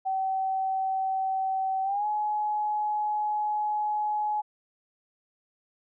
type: tone with pitch glide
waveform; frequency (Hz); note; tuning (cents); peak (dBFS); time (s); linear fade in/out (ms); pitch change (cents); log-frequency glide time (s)
sine; 765 to 843.9; G5 to G#5; -42 to +27; -25; 0.05-4.42; 20; +169; 1.83-2.06
effects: none